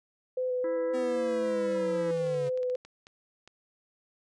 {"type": "tone with vibrato", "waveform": "sine", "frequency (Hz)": 505, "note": "B4", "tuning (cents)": 39, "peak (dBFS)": -27, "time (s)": [0.37, 2.76], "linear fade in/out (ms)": 5, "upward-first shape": "square", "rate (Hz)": 3.8, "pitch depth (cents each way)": 13}
{"type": "harmonic tone", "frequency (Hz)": 329.6, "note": "E4", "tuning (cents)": 0, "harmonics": [1, 3, 4, 5, 6], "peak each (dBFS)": [-36, -46, -48, -50, -52], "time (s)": [0.64, 2.11], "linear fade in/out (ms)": 2}
{"type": "linear sweep", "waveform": "square", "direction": "down", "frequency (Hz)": [256, 138.59], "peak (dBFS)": -36, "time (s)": [0.93, 2.5], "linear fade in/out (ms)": 20}
{"type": "clicks", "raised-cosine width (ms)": 0.2, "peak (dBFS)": -33, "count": 12, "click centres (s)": [1.721, 2.174, 2.268, 2.343, 2.469, 2.575, 2.631, 2.699, 2.752, 2.85, 3.069, 3.476]}
{"effects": ["resampled to 22050 Hz"]}